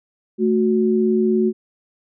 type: tone pair together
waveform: sine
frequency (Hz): 220 / 367.8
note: A3 / F#4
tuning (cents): 0 / -10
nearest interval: major sixth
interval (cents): 890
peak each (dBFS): -17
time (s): 0.38-1.53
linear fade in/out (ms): 50
effects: none